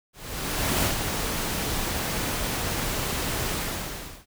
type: noise with ADSR envelope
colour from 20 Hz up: pink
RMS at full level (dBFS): -23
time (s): 0.13-4.26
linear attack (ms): 700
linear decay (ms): 120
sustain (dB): -5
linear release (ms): 720
effects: none